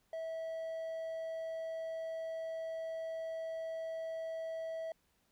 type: tone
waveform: triangle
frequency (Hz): 650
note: E5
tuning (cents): -24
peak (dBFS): -36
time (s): 0.13-4.92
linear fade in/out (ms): 2
effects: pink hiss -75 dBFS RMS until 5.31 s